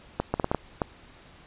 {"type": "clicks", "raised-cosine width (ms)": 1, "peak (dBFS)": -10, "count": 7, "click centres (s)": [0.2, 0.34, 0.398, 0.444, 0.515, 0.547, 0.818], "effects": ["pink hiss -52 dBFS RMS until 1.46 s", "resampled to 8000 Hz"]}